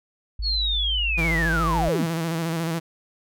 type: tone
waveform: sine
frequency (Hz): 52.1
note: G#1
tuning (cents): +6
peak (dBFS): -25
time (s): 0.39-1.89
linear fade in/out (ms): 5
type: linear sweep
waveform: sine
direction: down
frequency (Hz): 4435 to 98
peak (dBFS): -22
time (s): 0.42-2.07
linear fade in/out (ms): 50
type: tone with vibrato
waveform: sawtooth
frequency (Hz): 164.81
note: E3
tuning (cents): 0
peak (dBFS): -20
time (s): 1.17-2.8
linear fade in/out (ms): 20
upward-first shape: square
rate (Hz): 14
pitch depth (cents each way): 40
effects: none